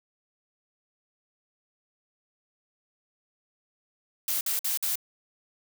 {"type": "noise bursts", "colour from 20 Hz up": "blue", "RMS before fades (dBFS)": -28, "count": 4, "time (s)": [4.28, 4.956], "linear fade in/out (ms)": 2, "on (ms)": 130, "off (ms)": 52, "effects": []}